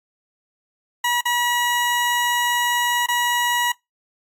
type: tone with dropouts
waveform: 20% pulse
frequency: 965 Hz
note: B5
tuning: 40 cents flat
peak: -13 dBFS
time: 1.04-3.72 s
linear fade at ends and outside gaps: 5 ms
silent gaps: 1.21-1.254 / 3.062-3.085 s
effects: noise-tail reverb RT60 0.2 s tail -25 dB re dry + AAC 64 kbps